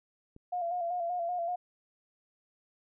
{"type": "click", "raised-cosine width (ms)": 3, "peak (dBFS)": -38, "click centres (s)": 0.364}
{"type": "tone with vibrato", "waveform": "sine", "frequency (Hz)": 698.5, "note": "F5", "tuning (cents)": 0, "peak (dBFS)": -30, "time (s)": [0.52, 1.56], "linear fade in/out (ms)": 10, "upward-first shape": "square", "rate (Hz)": 5.2, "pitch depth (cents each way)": 45}
{"effects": []}